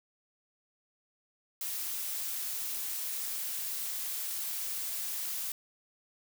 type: noise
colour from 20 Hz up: blue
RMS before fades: -36 dBFS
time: 1.61-5.52 s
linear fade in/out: 2 ms
effects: none